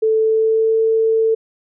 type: tone with pitch glide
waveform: sine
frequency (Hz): 440 to 446.1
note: A4 to A4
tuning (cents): 0 to +24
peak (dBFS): -12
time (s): 0.02-1.35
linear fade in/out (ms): 10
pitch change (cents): +24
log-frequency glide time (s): 0.19-0.79
effects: none